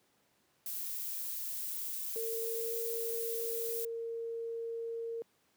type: noise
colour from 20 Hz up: violet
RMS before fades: -39 dBFS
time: 0.66-3.85 s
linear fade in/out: 2 ms
type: tone with pitch glide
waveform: sine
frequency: 454 to 460.1 Hz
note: A#4 to A#4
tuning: -46 to -23 cents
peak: -36 dBFS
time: 2.16-5.22 s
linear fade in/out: 0 ms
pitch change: +23 cents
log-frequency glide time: 2.38-2.74 s
effects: pink hiss -72 dBFS RMS until 5.56 s + high-pass 150 Hz 12 dB/octave